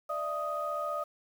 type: tone cluster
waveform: sine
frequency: 593 / 668 / 1247 Hz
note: D5 / E5 / D#6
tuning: +17 / +23 / +3 cents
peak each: -35 / -38 / -33 dBFS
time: 0.09-1.04 s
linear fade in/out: 10 ms
effects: tanh soft clip ceiling -22 dBFS + 9-bit